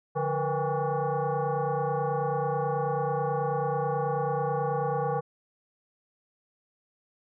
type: tone with frequency modulation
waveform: sine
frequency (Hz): 174.61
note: F3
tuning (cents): 0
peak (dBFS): -25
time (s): 0.15-5.21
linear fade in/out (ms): 20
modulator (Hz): 320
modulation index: 2.7
effects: none